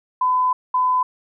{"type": "tone pair in turn", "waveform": "sine", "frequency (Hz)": [1009, 1009], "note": ["B5", "B5"], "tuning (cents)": [37, 37], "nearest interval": "unison", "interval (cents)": 0, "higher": "neither", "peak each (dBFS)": -15, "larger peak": "neither", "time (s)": [[0.21, 0.53], [0.74, 1.03]], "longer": "first", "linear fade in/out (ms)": 5, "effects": []}